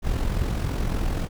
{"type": "noise with amplitude modulation", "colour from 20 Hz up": "brown", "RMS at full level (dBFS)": -22, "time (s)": [0.02, 1.29], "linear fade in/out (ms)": 50, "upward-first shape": "sine", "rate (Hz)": 43.5, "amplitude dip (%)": 55, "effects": []}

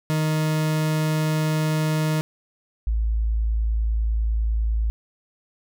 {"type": "tone pair in turn", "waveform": ["40% pulse", "sine"], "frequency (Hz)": [155.56, 55], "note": ["D#3", "A1"], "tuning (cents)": [0, 0], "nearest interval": "octave + tritone", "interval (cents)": 1800, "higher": "first", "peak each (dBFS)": -19, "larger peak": "neither", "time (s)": [[0.1, 2.21], [2.87, 4.9]], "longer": "first", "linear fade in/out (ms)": 0, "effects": []}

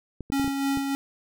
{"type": "clicks", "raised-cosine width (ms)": 3, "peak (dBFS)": -21, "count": 6, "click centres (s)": [0.207, 0.301, 0.397, 0.445, 0.478, 0.773]}
{"type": "tone with tremolo", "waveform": "square", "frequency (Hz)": 275.7, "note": "C#4", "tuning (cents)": -9, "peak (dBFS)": -23, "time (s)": [0.32, 0.95], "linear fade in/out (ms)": 0, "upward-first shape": "sine", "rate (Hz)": 3.3, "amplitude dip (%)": 40}
{"effects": []}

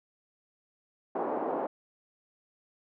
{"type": "band-pass noise", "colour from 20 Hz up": "white", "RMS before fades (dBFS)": -32, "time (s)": [1.15, 1.67], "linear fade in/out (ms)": 5, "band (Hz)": [260, 840], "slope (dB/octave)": 24, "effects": []}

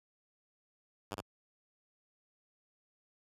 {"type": "tone with echo", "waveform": "5% pulse", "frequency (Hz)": 100, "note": "G2", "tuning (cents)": 35, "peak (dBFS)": -26, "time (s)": [1.11, 1.15], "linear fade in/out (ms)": 5, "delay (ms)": 61, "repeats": 1, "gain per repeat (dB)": -2, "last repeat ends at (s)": 1.211, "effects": ["high-pass 60 Hz 12 dB/octave", "resampled to 32000 Hz"]}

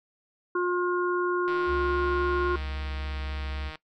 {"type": "harmonic tone", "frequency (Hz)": 356.3, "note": "F4", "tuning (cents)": 35, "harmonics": [1, 3, 4], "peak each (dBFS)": [-25, -30, -31], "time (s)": [0.55, 2.56], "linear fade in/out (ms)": 5}
{"type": "click train", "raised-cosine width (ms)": 0.3, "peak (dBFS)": -24, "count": 356, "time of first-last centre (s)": [1.48, 3.756], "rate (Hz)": 156}
{"type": "tone with vibrato", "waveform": "triangle", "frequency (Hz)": 69.3, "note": "C#2", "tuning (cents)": 0, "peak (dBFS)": -29, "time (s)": [1.66, 3.72], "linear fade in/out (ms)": 50, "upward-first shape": "sine", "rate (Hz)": 3.7, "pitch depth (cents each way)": 18}
{"effects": ["noise-tail reverb RT60 0.1 s tail -20 dB re dry"]}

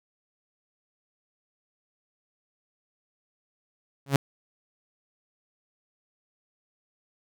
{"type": "tone with exponential growth", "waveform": "sawtooth", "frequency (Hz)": 138.59, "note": "C#3", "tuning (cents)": 0, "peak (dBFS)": -10, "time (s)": [4.06, 4.16], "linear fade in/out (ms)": 2, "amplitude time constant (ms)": 21, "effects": []}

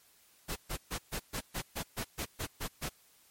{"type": "noise bursts", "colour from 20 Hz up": "pink", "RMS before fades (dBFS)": -36, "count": 12, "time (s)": [0.48, 2.894], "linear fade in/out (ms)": 20, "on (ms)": 82, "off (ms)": 130, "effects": ["white hiss -64 dBFS RMS until 3.3 s", "MP3 64 kbps"]}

